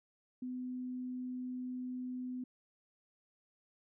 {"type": "tone", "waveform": "sine", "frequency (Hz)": 252.1, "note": "B3", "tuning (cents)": 36, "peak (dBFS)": -38, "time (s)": [0.42, 2.44], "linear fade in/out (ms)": 5, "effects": []}